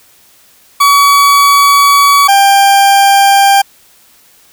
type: tone pair in turn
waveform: 40% pulse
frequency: 1134 / 793.1 Hz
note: C#6 / G5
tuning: +39 / +20 cents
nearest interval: tritone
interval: 619 cents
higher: first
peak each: -3 dBFS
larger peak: neither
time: 0.8-2.28 / 2.28-3.62 s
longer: first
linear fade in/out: 10 ms
effects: white hiss -45 dBFS RMS until 4.52 s